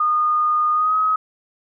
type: tone with pitch glide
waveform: sine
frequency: 1225 to 1269.7 Hz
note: D#6 to D#6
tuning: -27 to +35 cents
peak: -15 dBFS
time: 0-1.16 s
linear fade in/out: 5 ms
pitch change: +62 cents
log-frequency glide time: 0.73-0.96 s
effects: none